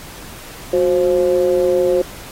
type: ring-modulated tone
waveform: triangle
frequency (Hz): 82.41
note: E2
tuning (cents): 0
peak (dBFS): -7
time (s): 0.73-2.02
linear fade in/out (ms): 5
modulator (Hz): 447
effects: pink hiss -36 dBFS RMS until 2.31 s + AAC 48 kbps